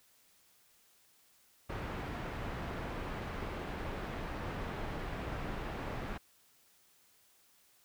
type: low-pass noise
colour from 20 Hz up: pink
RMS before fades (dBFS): -40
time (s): 1.69-6.18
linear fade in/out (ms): 10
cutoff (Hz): 2000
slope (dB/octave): 12
effects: white hiss -67 dBFS RMS until 7.84 s

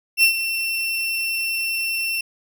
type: tone with ADSR envelope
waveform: 35% pulse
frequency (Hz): 2705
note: E7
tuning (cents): +44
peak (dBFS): -9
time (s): 0.17-2.21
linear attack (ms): 59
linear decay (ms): 100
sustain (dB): -11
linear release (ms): 4
effects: none

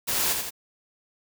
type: noise with echo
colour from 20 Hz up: white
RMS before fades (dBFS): -26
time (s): 0.07-0.34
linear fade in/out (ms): 20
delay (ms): 84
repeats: 2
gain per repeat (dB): -4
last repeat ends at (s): 0.508
effects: none

